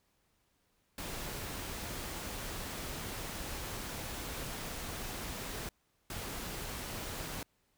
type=noise bursts at uneven times; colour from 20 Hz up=pink; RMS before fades=-41 dBFS; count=2; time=0.98-5.69 / 6.1-7.43 s; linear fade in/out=2 ms; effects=pink hiss -75 dBFS RMS until 7.77 s